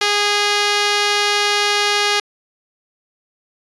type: tone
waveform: 5% pulse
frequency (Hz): 411.8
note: G#4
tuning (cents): -15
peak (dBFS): -3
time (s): 0.01-2.2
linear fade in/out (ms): 5
effects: resampled to 22050 Hz